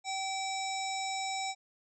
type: harmonic tone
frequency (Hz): 770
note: G5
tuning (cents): -31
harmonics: 1 / 3 / 5 / 7 / 9 / 10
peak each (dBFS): -35 / -40 / -42 / -43 / -45 / -45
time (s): 0.04-1.55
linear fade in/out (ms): 50
effects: none